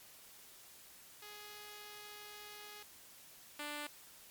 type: tone pair in turn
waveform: 5% pulse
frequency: 416.8 / 294.7 Hz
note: G#4 / D4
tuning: +6 / +6 cents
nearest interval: tritone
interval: 600 cents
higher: first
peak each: -39 / -30 dBFS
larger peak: second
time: 1.22-2.83 / 3.59-3.87 s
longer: first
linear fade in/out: 5 ms
effects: white hiss -58 dBFS RMS until 4.3 s + MP3 96 kbps